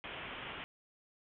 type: low-pass noise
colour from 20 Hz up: white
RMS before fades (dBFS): -45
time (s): 0.04-0.64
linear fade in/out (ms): 0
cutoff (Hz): 3300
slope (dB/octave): 96
effects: none